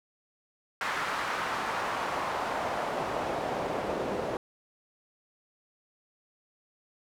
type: noise with band-pass filter sweep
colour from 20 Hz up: pink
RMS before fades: -32 dBFS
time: 0.81-4.37 s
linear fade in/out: 2 ms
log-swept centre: 1400 to 490 Hz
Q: 1.4
effects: none